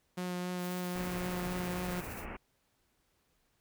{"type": "tone with vibrato", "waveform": "sawtooth", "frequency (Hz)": 179.7, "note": "F3", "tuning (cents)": 50, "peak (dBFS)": -31, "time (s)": [0.17, 2.01], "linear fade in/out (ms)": 10, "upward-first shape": "sine", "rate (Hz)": 3.8, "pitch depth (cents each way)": 11}
{"type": "noise with tremolo", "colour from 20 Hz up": "blue", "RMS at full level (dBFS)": -48, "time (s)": [0.57, 2.26], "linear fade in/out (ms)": 50, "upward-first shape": "sine", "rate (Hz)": 15, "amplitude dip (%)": 40}
{"type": "low-pass noise", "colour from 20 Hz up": "pink", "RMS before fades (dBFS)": -43, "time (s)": [0.95, 2.37], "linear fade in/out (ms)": 10, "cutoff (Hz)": 2800, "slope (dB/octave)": 96}
{"effects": ["pink hiss -75 dBFS RMS until 3.6 s"]}